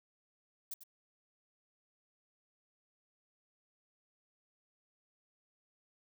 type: noise with echo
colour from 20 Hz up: violet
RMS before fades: -41 dBFS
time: 0.71-0.74 s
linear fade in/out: 5 ms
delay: 96 ms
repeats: 1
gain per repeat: -11 dB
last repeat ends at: 0.836 s
effects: none